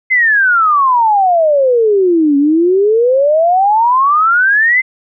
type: exponential two-way sweep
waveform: sine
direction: down then up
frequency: 2093 to 277.2 to 2093 Hz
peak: -7 dBFS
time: 0.1-4.82 s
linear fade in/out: 20 ms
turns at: 2.37 s
effects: none